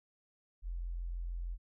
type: tone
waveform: sine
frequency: 43.19 Hz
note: F1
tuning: 18 cents flat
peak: -36 dBFS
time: 0.62-1.58 s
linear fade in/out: 50 ms
effects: none